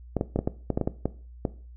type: clicks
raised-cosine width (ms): 2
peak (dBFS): -11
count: 11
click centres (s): 0.167 / 0.211 / 0.36 / 0.39 / 0.475 / 0.703 / 0.775 / 0.813 / 0.875 / 1.056 / 1.452
effects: noise-tail reverb RT60 0.4 s tail -17 dB re dry + added 60 Hz sine -43 dBFS peak until 1.76 s